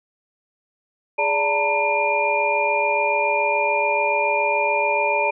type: tone cluster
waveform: sine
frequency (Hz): 416.5 / 581 / 896 / 963 / 2406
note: G#4 / D5 / A5 / B5 / D7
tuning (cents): +5 / -19 / +31 / -44 / +41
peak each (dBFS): -28 / -23 / -22 / -29 / -22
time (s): 1.18-5.31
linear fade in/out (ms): 10
effects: none